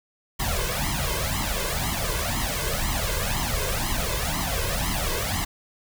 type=noise with flanger; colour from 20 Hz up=pink; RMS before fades=-26 dBFS; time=0.39-5.45 s; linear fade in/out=10 ms; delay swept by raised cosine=0.97 to 1.97 ms; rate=2 Hz; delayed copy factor=+1; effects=none